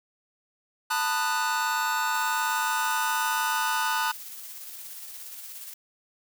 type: chord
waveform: 45% pulse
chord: B dominant seventh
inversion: third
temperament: just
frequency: 889 / 987.8 / 1234.7 / 1481.6 Hz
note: A5 / B5 / D#6 / F#6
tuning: +18 / 0 / -14 / +2 cents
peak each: -29 / -32 / -31 / -29 dBFS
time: 0.9-4.12 s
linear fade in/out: 10 ms
type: noise with tremolo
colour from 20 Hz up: blue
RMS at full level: -40 dBFS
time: 2.14-5.74 s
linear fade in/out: 5 ms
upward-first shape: square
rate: 17 Hz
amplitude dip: 25%
effects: none